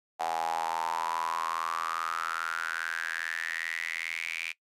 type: tone with high-pass filter sweep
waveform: sawtooth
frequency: 82.41 Hz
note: E2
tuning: in tune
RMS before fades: -33 dBFS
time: 0.19-4.53 s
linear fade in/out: 20 ms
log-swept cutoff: 760 to 2400 Hz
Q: 8.7
effects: noise-tail reverb RT60 0.1 s tail -21 dB re dry + low-pass 12000 Hz 12 dB/octave